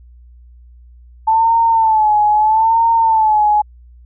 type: tone with vibrato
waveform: sine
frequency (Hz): 878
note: A5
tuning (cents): -4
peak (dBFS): -9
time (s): 1.27-3.62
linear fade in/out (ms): 10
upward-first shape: sine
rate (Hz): 0.78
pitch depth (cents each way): 78
effects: added 60 Hz sine -39 dBFS peak until 4.05 s